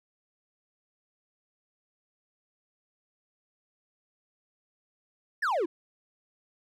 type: exponential sweep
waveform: triangle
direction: down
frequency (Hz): 1883 to 307.1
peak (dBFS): -23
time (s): 5.42-5.66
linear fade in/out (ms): 10
effects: none